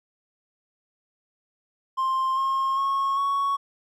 triangle tone with pitch steps, 1053 / 1072.6 / 1092.7 / 1113 Hz, C6 / C6 / C#6 / C#6, +11 / +43 / -25 / +7 cents, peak -19 dBFS, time 1.97-3.57 s, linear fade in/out 20 ms, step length 400 ms, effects tanh soft clip ceiling -15 dBFS

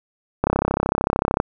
click train, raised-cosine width 1 ms, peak -3 dBFS, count 33, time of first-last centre 0.44-1.401 s, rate 33.3 Hz, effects none

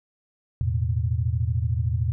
sine chord, E suspended fourth, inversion none, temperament equal, 82.41 / 110 / 123.47 Hz, E2 / A2 / B2, 0 / 0 / 0 cents, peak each -25 / -25 / -27 dBFS, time 0.61-2.12 s, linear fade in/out 0 ms, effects none

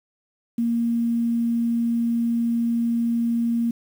sine tone with quantisation, 233.3 Hz, A#3, 2 cents sharp, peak -19 dBFS, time 0.58-3.71 s, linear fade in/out 5 ms, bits 8, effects none

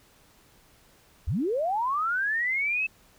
sine linear sweep, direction up, 51 to 2637 Hz, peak -24 dBFS, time 1.27-2.87 s, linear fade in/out 10 ms, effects pink hiss -59 dBFS RMS until 3.18 s

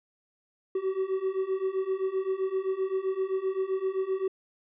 triangle beating tone pair, 376.4 / 384.1 Hz, F#4 / G4, +30 / -35 cents, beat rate 7.7 Hz, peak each -29 / -27 dBFS, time 0.75-4.28 s, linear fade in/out 5 ms, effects resampled to 8000 Hz

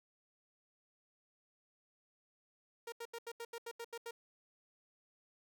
sawtooth tone bursts, 466.2 Hz, A#4, in tune, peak -39 dBFS, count 10, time 2.87-4.11 s, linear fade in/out 5 ms, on 52 ms, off 80 ms, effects none

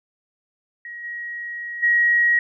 sine tone with level steps, 1898 Hz, A#6, 31 cents sharp, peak -32 / -28 / -14 dBFS, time 0.85-2.39 s, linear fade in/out 2 ms, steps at 1.03 / 1.82 s, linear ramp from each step 20 ms, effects none

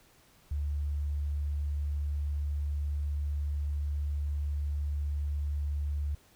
sine tone, 72.8 Hz, D2, 15 cents flat, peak -29 dBFS, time 0.51-6.15 s, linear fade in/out 5 ms, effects pink hiss -62 dBFS RMS until 6.35 s

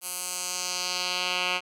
10% pulse tone with band-pass filter sweep, 180.6 Hz, F#3, 42 cents flat, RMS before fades -30 dBFS, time 0.01-1.61 s, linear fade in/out 50 ms, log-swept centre 11000 to 2500 Hz, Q 1.6, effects none

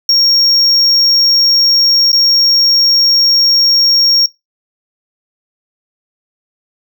triangle tone with dropouts, 5560 Hz, F8, 9 cents flat, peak -5 dBFS, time 0.09-4.26 s, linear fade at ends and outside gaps 2 ms, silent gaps 2.119-2.129 s, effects noise-tail reverb RT60 0.2 s tail -22 dB re dry

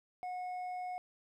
sine tone with hard clipping, 728 Hz, F#5, 28 cents flat, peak -39 dBFS, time 0.23-0.98 s, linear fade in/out 0 ms, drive 4 dB, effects none

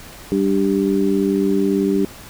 harmonic tone, 98 Hz, G2, in tune, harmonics 2 / 3 / 4, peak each -19 / -19 / -19 dBFS, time 0.32-2.05 s, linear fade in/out 0 ms, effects pink hiss -39 dBFS RMS until 2.29 s

